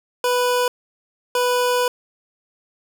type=tone bursts at uneven times; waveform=25% pulse; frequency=493.9 Hz; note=B4; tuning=in tune; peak=-13 dBFS; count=2; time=0.24-0.68 / 1.35-1.88 s; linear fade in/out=2 ms; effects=none